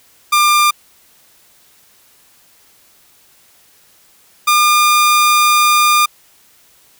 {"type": "tone pair in turn", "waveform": "sawtooth", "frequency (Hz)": [1197, 1206.7], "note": ["D6", "D6"], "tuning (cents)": [33, 47], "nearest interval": "unison", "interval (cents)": 14, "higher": "second", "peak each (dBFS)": -5, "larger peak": "neither", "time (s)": [[0.32, 0.71], [4.47, 6.06]], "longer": "second", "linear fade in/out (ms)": 10, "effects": ["white hiss -50 dBFS RMS until 6.99 s"]}